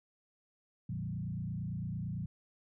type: tone with frequency modulation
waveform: sine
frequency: 144.1 Hz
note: D3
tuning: 33 cents flat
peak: -35 dBFS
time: 0.89-2.26 s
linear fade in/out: 5 ms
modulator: 28.9 Hz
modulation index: 1.7
effects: none